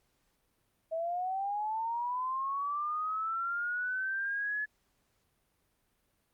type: linear sweep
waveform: sine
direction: up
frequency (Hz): 640 to 1716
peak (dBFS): -31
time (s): 0.91-4.66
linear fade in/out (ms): 20
effects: pink hiss -75 dBFS RMS until 6.33 s + Opus 48 kbps